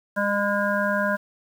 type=harmonic tone with a mistuned harmonic; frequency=202.9 Hz; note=G#3; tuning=40 cents flat; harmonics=1 / 3 / 5 / 7 / 8; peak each=-27 / -25 / -29 / -28 / -27 dBFS; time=0.16-1.17 s; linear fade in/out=20 ms; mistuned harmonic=7; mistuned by=+19 cents; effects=8-bit